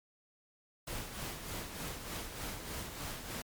pink noise with tremolo, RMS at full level -40 dBFS, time 0.87-3.42 s, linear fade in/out 5 ms, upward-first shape sine, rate 3.3 Hz, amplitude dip 50%, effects MP3 96 kbps

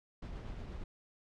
brown noise with tremolo, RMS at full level -42 dBFS, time 0.22-0.84 s, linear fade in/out 5 ms, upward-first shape triangle, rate 8.4 Hz, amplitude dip 35%, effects low-pass 5000 Hz 12 dB/octave

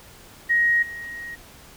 sine tone with level steps, 1883 Hz, A#6, 17 cents sharp, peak -16 / -32 dBFS, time 0.49-1.36 s, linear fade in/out 20 ms, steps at 0.82 s, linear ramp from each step 10 ms, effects pink hiss -47 dBFS RMS until 1.76 s

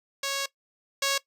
5% pulse tone pair in turn, 552 / 552 Hz, C#5 / C#5, -7 / -7 cents, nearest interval unison, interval 0 cents, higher neither, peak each -16 / -12 dBFS, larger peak second, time 0.23-0.46 / 1.02-1.18 s, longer first, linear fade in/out 5 ms, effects noise-tail reverb RT60 0.1 s tail -18 dB re dry + resampled to 32000 Hz

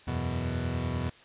30% pulse chord, E suspended second, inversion none, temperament equal, 82.41 / 92.5 / 123.47 Hz, E2 / F#2 / B2, 0 / 0 / 0 cents, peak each -30 / -34 / -30 dBFS, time 0.07-1.1 s, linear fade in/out 10 ms, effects white hiss -54 dBFS RMS until 1.24 s + resampled to 8000 Hz

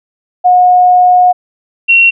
sine tone pair in turn, 724 / 2733 Hz, F#5 / F7, -38 / -38 cents, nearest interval octave + major seventh, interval 2300 cents, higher second, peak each -3 dBFS, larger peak neither, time 0.44-1.33 / 1.88-2.11 s, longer first, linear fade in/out 20 ms, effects none

